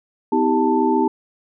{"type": "tone cluster", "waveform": "sine", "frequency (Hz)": [251.7, 319.8, 393.9, 886], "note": ["B3", "D#4", "G4", "A5"], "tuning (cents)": [33, 48, 8, 12], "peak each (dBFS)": -20, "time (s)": [0.32, 1.08], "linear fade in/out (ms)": 5, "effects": []}